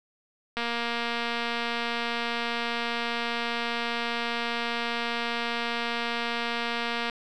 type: click train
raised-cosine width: 0.3 ms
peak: -14 dBFS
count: 1535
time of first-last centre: 0.57-7.098 s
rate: 235 Hz
effects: none